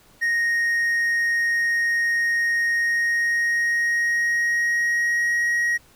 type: tone with pitch glide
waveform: triangle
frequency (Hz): 1864.7 to 1892.9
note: A#6 to A#6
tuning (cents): 0 to +26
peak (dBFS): -17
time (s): 0.21-5.78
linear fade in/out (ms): 20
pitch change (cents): +26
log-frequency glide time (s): 2.74-5.56
effects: pink hiss -54 dBFS RMS until 5.95 s